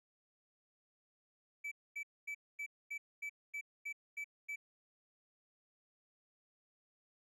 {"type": "tone bursts", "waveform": "triangle", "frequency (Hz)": 2306, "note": "D7", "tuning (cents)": -32, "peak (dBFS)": -38, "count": 10, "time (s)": [1.64, 4.56], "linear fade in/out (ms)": 10, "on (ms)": 76, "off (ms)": 240, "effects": []}